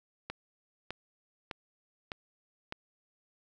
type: click train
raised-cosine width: 0.3 ms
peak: -21 dBFS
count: 5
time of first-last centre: 0.3-2.724 s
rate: 1.65 Hz
effects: none